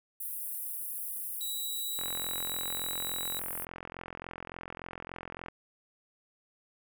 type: high-pass noise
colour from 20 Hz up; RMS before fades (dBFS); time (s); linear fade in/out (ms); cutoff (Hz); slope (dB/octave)
pink; -38; 0.2-3.65; 5; 10000; 48
type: tone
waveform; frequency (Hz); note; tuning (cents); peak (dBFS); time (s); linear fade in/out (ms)
sawtooth; 3902; B7; -22; -33; 1.41-3.39; 0
type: click train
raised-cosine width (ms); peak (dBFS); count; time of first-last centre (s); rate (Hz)
0.5; -25; 153; 1.99-5.484; 43.5
effects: none